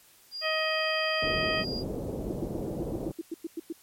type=tone; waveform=sine; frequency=4825 Hz; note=D8; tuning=46 cents sharp; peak=-34 dBFS; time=0.31-1.84 s; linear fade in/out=50 ms
type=harmonic tone; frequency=630 Hz; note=D#5; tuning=21 cents sharp; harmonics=1 / 2 / 3 / 4 / 5; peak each=-30 / -34 / -32 / -33 / -35 dBFS; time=0.41-1.65 s; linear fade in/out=50 ms
type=low-pass noise; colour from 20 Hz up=white; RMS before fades=-34 dBFS; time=1.22-3.12 s; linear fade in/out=10 ms; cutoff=510 Hz; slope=24 dB/octave
type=tone bursts; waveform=sine; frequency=330 Hz; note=E4; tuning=2 cents sharp; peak=-30 dBFS; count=12; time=2.29-3.726 s; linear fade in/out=5 ms; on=28 ms; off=100 ms
effects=white hiss -58 dBFS RMS until 3.82 s + MP3 64 kbps